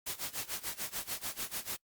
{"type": "noise with tremolo", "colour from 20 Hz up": "white", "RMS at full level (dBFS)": -36, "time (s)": [0.06, 1.77], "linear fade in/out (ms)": 10, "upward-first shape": "sine", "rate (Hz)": 6.8, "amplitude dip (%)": 90, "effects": ["noise-tail reverb RT60 0.1 s tail -25 dB re dry", "Opus 48 kbps"]}